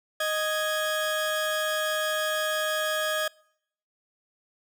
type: tone pair together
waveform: 30% pulse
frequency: 622.2 / 1661.2 Hz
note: D#5 / G#6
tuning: 0 / 0 cents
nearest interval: octave + perfect fourth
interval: 1700 cents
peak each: -25 / -26 dBFS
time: 0.2-3.28 s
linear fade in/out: 5 ms
effects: noise-tail reverb RT60 0.7 s tail -25 dB re dry